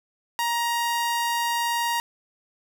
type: tone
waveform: sawtooth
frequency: 941 Hz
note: A#5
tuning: 16 cents sharp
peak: -19 dBFS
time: 0.39-2 s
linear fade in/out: 0 ms
effects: none